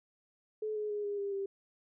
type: tone with pitch steps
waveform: sine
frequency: 430.2 / 422.6 / 415.1 / 407.7 / 400.5 / 393.4 Hz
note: A4 / G#4 / G#4 / G#4 / G4 / G4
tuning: -39 / +30 / -1 / -32 / +37 / +6 cents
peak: -33 dBFS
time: 0.62-1.46 s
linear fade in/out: 5 ms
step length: 140 ms
effects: none